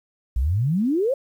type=exponential sweep; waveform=sine; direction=up; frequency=55.8 to 570 Hz; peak=-18 dBFS; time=0.36-1.14 s; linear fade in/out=5 ms; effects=9-bit